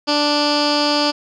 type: tone with low-pass filter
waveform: 15% pulse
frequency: 293.7 Hz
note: D4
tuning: in tune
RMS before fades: -17 dBFS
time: 0.07-1.12 s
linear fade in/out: 20 ms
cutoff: 4700 Hz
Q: 5.2
effects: none